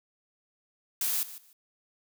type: noise with echo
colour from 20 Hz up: blue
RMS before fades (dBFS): -29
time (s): 1.01-1.23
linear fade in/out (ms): 2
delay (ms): 150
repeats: 2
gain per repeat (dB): -15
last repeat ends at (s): 1.53
effects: none